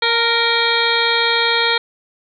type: harmonic tone with a mistuned harmonic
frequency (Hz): 466.2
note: A#4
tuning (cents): 0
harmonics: 1 / 2 / 3 / 4 / 5 / 7 / 8 / 9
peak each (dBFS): -22 / -22 / -22 / -22 / -22 / -22 / -22 / -22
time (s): 0.02-1.78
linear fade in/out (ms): 5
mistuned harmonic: 2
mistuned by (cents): -28
effects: none